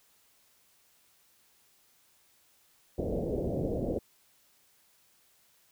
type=low-pass noise; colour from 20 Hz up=white; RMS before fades=-32 dBFS; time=2.98-3.99 s; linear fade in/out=5 ms; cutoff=590 Hz; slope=48 dB/octave; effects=white hiss -66 dBFS RMS until 5.71 s